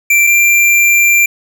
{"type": "tone pair in turn", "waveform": "square", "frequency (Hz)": [2350, 2370], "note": ["D7", "D7"], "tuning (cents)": [1, 15], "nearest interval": "unison", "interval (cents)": 14, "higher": "second", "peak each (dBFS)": -7, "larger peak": "neither", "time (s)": [[0.1, 0.27], [0.27, 1.26]], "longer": "second", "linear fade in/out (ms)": 5, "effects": ["8-bit"]}